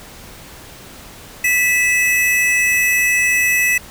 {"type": "tone pair together", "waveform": "square", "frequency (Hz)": [1975.5, 2586], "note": ["B6", "E7"], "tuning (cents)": [0, -34], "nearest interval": "perfect fourth", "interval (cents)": 466, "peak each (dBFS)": [-16, -17], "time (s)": [1.44, 3.78], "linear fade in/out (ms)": 5, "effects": ["pink hiss -38 dBFS RMS until 3.9 s"]}